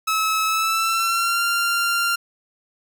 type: tone with pitch glide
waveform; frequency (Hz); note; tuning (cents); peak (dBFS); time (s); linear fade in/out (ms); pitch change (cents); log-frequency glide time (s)
sawtooth; 1295 to 1387.9; E6 to F6; -31 to -11; -15; 0.07-2.16; 10; +120; 0.46-1.43
effects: 9-bit

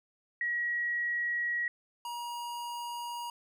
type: tone pair in turn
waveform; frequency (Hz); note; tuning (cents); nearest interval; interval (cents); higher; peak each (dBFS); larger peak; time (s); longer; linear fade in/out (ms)
sine / square; 1910 / 952.8; A#6 / A#5; +42 / +38; octave; 1204; first; -29 / -37; first; 0.41-1.68 / 2.05-3.3; first; 2
effects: none

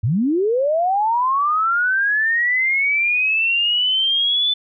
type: linear sweep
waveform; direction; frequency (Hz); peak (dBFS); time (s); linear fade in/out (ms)
sine; up; 93.6 to 3516; -15; 0.03-4.54; 10
effects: none

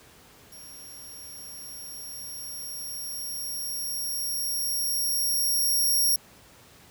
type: tone with level ramp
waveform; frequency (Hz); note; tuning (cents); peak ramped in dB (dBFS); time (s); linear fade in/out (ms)
5% pulse; 5588; F8; 0; -38 to -14; 0.52-6.16; 5
effects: pink hiss -53 dBFS RMS until 6.9 s + high-pass 60 Hz 12 dB/octave

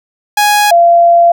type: tone pair in turn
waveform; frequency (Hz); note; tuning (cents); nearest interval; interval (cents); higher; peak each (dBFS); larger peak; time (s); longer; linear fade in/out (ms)
sawtooth / sine; 830.6 / 686.1; G#5 / F5; 0 / -31; minor third; 331; first; -3; neither; 0.37-0.71 / 0.71-1.32; second; 5
effects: none

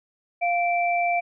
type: tone pair together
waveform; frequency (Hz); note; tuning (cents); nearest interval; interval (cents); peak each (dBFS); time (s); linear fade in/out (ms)
sine; 698.5 / 2337; F5 / D7; 0 / -9; octave + major sixth; 2091; -21 / -26; 0.41-1.21; 20
effects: none

